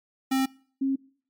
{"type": "tone pair in turn", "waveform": ["square", "sine"], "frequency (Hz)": [265.3, 270.1], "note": ["C4", "C#4"], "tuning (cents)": [24, -45], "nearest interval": "unison", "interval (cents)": 31, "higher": "second", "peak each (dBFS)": -22, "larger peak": "neither", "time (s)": [[0.31, 0.46], [0.81, 0.96]], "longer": "neither", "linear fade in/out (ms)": 10, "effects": ["noise-tail reverb RT60 0.5 s tail -23 dB re dry", "MP3 96 kbps"]}